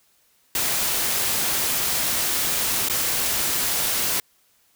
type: noise with dropouts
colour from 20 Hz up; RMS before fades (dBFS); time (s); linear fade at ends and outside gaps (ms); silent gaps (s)
white; -23; 0.55-4.2; 2; 2.887-2.897
effects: white hiss -62 dBFS RMS until 4.75 s